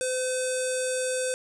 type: tone with low-pass filter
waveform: square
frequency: 511 Hz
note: C5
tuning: 41 cents flat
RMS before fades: -28 dBFS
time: 0.01-1.34 s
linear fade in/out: 0 ms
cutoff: 8400 Hz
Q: 9.2
effects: none